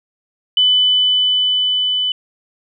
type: tone with level ramp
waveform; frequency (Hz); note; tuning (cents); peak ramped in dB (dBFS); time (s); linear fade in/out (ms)
sine; 3000; F#7; +23; -9 to -15; 0.57-2.12; 2
effects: none